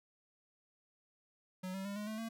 square tone with pitch steps, 185 / 192.63 / 200.6 / 208.9 / 217.5 / 226.4 Hz, F#3 / G3 / G3 / G#3 / A3 / A3, 0 / -30 / +40 / +10 / -20 / +50 cents, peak -40 dBFS, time 1.63-2.29 s, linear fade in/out 10 ms, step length 110 ms, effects none

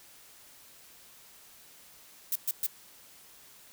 violet noise bursts, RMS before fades -29 dBFS, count 3, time 2.32-2.665 s, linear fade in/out 2 ms, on 35 ms, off 120 ms, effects white hiss -55 dBFS RMS until 3.72 s

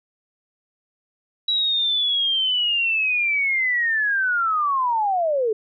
sine linear sweep, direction down, 3904 to 415.3 Hz, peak -18 dBFS, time 1.48-5.53 s, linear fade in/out 5 ms, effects none

